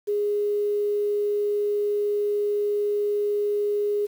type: tone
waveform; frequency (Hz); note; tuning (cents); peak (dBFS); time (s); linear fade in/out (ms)
sine; 413.2; G#4; -9; -21; 0.07-4.07; 20
effects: 8-bit